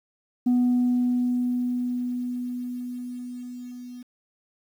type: tone with level ramp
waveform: sine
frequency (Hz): 246.7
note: B3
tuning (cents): -2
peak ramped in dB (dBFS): -15 to -37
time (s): 0.46-4.03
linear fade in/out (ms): 10
effects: tanh soft clip ceiling -16 dBFS + 9-bit